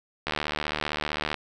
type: click train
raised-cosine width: 0.3 ms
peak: -11 dBFS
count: 82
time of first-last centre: 0.27-1.343 s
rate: 75.5 Hz
effects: none